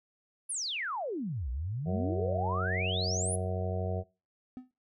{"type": "exponential two-way sweep", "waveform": "sine", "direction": "down then up", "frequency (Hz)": [10780, 57.8, 10780], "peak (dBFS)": -32, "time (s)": [0.49, 3.36], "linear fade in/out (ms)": 10, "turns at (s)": 1.5}
{"type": "harmonic tone", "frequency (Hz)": 92.5, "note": "F#2", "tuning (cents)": 0, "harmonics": [1, 2, 4, 5, 6, 7, 8], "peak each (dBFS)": [-32, -39, -42, -39, -44, -39, -43], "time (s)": [1.85, 4.04], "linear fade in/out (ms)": 50}
{"type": "tone with exponential decay", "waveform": "triangle", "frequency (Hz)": 254, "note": "B3", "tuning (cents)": 49, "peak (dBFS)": -34, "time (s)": [4.57, 4.71], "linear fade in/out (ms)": 0, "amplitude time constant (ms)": 30}
{"effects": ["noise-tail reverb RT60 0.3 s tail -22 dB re dry"]}